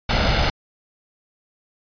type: noise with comb filter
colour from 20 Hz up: pink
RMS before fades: -18 dBFS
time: 0.09-0.5 s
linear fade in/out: 5 ms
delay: 1.4 ms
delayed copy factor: +0.5
effects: resampled to 11025 Hz